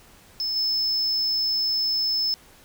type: tone with level steps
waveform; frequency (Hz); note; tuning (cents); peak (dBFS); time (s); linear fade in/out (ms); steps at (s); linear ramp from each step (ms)
triangle; 5240; E8; -11; -23 / -20; 0.4-2.34; 0; 0.56; 2
effects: pink hiss -52 dBFS RMS until 2.64 s